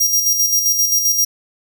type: tone with tremolo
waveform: sawtooth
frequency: 5700 Hz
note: F8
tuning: 34 cents sharp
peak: -9 dBFS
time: 0-1.25 s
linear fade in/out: 10 ms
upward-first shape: square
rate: 7.6 Hz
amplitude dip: 45%
effects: none